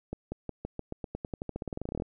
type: accelerating click train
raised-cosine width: 2 ms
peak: -21 dBFS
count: 25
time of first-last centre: 0.13-2.022 s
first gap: 190 ms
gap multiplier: 0.91
effects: none